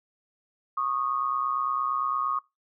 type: tone pair together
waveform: sine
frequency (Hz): 1103 / 1231.7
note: C#6 / D#6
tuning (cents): -9 / -18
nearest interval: major second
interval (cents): 191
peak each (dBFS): -28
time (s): 0.77-2.39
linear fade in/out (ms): 5
effects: noise-tail reverb RT60 0.2 s tail -20 dB re dry